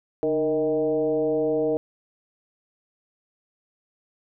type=tone with frequency modulation; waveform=sine; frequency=466.2 Hz; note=A#4; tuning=in tune; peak=-20 dBFS; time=0.23-1.77 s; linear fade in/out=0 ms; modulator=162 Hz; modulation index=1; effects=none